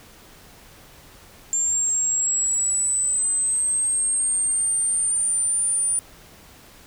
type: linear sweep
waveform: sine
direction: up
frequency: 7320 to 9397 Hz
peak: -19 dBFS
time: 1.53-5.99 s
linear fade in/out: 0 ms
effects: pink hiss -48 dBFS RMS until 6.86 s